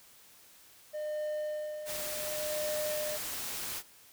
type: tone with tremolo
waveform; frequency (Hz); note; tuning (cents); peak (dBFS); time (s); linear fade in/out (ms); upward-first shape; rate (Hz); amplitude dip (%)
triangle; 606; D#5; -46; -30; 0.93-3.18; 20; sine; 0.68; 65
type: noise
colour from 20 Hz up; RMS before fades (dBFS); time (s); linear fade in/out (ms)
white; -38; 1.85-3.83; 50
effects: white hiss -58 dBFS RMS until 4.12 s